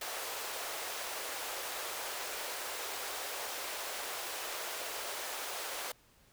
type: high-pass noise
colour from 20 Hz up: pink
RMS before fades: -40 dBFS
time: 0.01-5.92 s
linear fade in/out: 5 ms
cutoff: 460 Hz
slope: 24 dB/octave
effects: pink hiss -65 dBFS RMS until 6.32 s